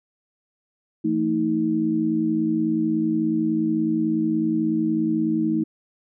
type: tone cluster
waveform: sine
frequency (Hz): 168.9 / 225.4 / 316.2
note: E3 / A3 / D#4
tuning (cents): +42 / +42 / +28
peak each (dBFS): -29 / -24 / -21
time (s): 1.04-5.64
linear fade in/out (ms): 10
effects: none

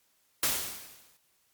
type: noise with exponential decay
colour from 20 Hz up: white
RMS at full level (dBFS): -25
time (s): 0.43-1.17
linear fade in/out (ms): 1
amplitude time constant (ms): 160
effects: white hiss -70 dBFS RMS until 1.53 s + MP3 96 kbps

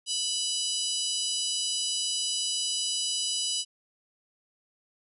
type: harmonic tone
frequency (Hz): 987.8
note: B5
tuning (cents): 0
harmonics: 3 / 4 / 5 / 6 / 7 / 8 / 9 / 10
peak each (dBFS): -32 / -37 / -33 / -37 / -41 / -36 / -42 / -37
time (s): 0.06-3.65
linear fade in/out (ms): 50
effects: none

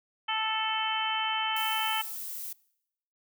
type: harmonic tone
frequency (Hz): 439.1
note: A4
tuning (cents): -4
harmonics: 2 / 3 / 4 / 5 / 6 / 7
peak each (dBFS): -32 / -35 / -38 / -38 / -37 / -32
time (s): 0.28-2.02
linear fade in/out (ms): 10
type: noise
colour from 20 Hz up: violet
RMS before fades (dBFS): -38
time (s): 1.56-2.53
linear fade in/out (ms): 5
effects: noise-tail reverb RT60 0.8 s tail -23 dB re dry

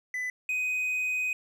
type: tone pair in turn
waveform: triangle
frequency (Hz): 2000 / 2504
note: B6 / D#7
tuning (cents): +21 / +10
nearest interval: major third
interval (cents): 389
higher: second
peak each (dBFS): -28 / -25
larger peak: second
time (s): 0.14-0.3 / 0.49-1.33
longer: second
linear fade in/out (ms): 2
effects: none

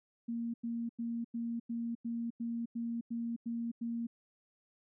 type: tone bursts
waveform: sine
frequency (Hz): 233.1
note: A#3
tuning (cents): 0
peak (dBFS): -34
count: 11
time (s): 0.28-4.07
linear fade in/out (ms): 10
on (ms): 260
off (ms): 93
effects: none

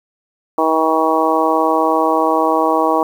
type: harmonic tone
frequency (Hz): 159.7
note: D#3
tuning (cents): +45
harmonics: 2 / 3 / 4 / 5 / 6 / 7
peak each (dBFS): -19 / -19 / -19 / -19 / -19 / -19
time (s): 0.58-3.03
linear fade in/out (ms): 2
effects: 7-bit

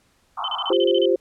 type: band-pass noise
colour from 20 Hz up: white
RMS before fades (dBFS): -29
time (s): 0.37-0.73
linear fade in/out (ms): 5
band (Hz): 710 to 1300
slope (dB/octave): 96
type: tone bursts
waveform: sine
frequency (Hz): 3060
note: G7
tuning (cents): -42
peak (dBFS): -24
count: 9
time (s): 0.44-1.056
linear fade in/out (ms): 2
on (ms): 40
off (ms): 32
type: chord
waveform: sine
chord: F suspended second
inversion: none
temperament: equal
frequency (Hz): 349.2 / 392 / 523.3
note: F4 / G4 / C5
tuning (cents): 0 / 0 / 0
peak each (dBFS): -20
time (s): 0.7-1.16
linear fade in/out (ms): 5
effects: pink hiss -62 dBFS RMS until 1.2 s + low-pass 11000 Hz 12 dB/octave

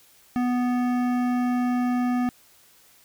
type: tone with hard clipping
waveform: sine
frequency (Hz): 246.9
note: B3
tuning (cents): 0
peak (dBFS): -23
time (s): 0.36-2.29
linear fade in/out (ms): 0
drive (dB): 14
effects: white hiss -56 dBFS RMS until 3.04 s

